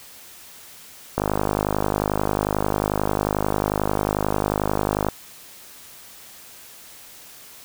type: click train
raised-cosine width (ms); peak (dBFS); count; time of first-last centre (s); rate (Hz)
1; -6; 201; 1.18-5.086; 51.2
effects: white hiss -44 dBFS RMS until 7.64 s